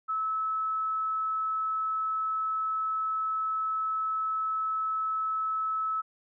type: tone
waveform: sine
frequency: 1300 Hz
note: E6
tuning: 24 cents flat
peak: -27 dBFS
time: 0.08-6.02 s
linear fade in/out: 20 ms
effects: none